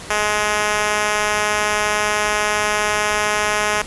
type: tone with high-pass filter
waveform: 5% pulse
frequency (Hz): 210.2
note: G#3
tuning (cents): +21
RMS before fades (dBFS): -19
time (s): 0.1-3.82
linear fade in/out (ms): 5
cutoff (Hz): 430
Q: 0.8
effects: pink hiss -34 dBFS RMS until 3.86 s + resampled to 24000 Hz